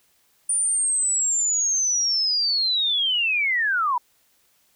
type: linear sweep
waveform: sine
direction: down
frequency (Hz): 9397 to 932.3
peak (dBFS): -19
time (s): 0.49-3.98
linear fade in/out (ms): 5
effects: white hiss -63 dBFS RMS until 4.75 s